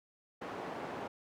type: band-pass noise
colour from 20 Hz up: white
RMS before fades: -42 dBFS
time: 0.41-1.08 s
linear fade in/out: 10 ms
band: 160 to 910 Hz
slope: 12 dB/octave
effects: none